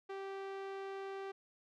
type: tone with low-pass filter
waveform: sawtooth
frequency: 389.9 Hz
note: G4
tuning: 9 cents flat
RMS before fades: -44 dBFS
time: 0.09-1.32 s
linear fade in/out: 10 ms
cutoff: 2900 Hz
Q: 0.54
effects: none